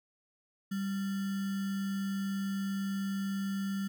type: tone with sample-and-hold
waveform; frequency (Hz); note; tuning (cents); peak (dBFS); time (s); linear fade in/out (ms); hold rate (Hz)
sine; 196; G3; 0; -31; 0.71-3.88; 10; 1575
effects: none